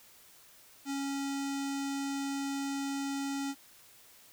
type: tone with low-pass filter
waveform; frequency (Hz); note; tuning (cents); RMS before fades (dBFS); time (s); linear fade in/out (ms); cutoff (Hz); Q
square; 276.8; C#4; -2; -35; 0.85-3.55; 50; 7400; 2.3
effects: white hiss -58 dBFS RMS until 4.32 s